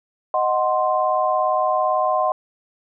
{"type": "chord", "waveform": "sine", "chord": "C diminished", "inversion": "first", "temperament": "equal", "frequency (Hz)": [622.3, 740, 1046.5], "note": ["Eb5", "Gb5", "C6"], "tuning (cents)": [0, 0, 0], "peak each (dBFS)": -21, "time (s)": [0.34, 2.32], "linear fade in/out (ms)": 2, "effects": []}